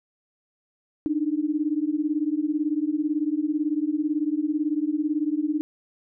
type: beating tone pair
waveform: sine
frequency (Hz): 293.7 / 311.7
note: D4 / D#4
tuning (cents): 0 / +3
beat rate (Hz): 18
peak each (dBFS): -25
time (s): 1.06-5.61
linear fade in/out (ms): 0
effects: none